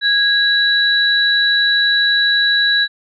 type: tone pair together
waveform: sine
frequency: 1648 / 3928 Hz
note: G#6 / B7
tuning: -14 / -10 cents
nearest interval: octave + minor third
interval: 1504 cents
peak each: -14 / -14 dBFS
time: 0.01-2.88 s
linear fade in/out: 50 ms
effects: none